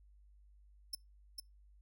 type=tone with echo; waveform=sawtooth; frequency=5300 Hz; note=E8; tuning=9 cents sharp; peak=-34 dBFS; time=0.93-0.95 s; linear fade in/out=5 ms; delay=450 ms; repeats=1; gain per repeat=-4 dB; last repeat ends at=1.4 s; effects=noise-tail reverb RT60 0.2 s tail -25 dB re dry + added 50 Hz sine -60 dBFS peak until 1.81 s